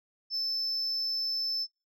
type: tone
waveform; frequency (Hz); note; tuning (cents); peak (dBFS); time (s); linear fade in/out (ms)
sine; 5274; E8; 0; -27; 0.3-1.67; 50
effects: noise-tail reverb RT60 0.3 s tail -24 dB re dry + tanh soft clip ceiling -27 dBFS